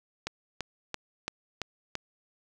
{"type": "click train", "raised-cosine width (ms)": 0.2, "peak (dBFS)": -15, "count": 6, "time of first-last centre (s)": [0.27, 1.954], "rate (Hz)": 2.97, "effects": []}